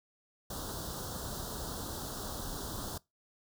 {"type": "band-stop noise", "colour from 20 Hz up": "pink", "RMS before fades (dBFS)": -40, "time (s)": [0.5, 2.98], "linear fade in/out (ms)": 5, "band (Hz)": [1500, 3400], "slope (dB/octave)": 48, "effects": ["noise-tail reverb RT60 0.2 s tail -22 dB re dry"]}